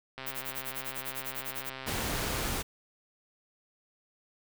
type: click train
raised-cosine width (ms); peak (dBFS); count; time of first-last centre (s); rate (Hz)
0.3; -24; 303; 0.18-2.468; 132
type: noise with tremolo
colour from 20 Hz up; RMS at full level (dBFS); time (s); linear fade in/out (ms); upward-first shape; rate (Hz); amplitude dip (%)
violet; -36; 0.26-1.7; 10; sine; 10; 100
type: noise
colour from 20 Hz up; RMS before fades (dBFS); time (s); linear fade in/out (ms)
pink; -33; 1.86-2.63; 20
effects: none